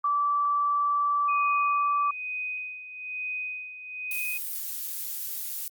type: tone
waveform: sine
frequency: 1160 Hz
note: D6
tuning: 22 cents flat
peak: -22 dBFS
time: 0.04-2.11 s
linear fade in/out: 5 ms
type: tone with tremolo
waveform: sine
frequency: 2500 Hz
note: D#7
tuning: 8 cents sharp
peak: -29 dBFS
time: 1.28-4.38 s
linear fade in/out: 10 ms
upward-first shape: sine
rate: 1.1 Hz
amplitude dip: 70%
type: noise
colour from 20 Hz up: violet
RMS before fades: -33 dBFS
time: 4.11-5.68 s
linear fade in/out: 2 ms
effects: Opus 48 kbps